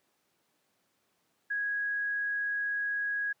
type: tone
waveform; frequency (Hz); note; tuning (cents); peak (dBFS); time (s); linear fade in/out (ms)
sine; 1656; G#6; -5; -29; 1.5-3.33; 10
effects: pink hiss -74 dBFS RMS until 3.4 s + high-pass 200 Hz 12 dB/octave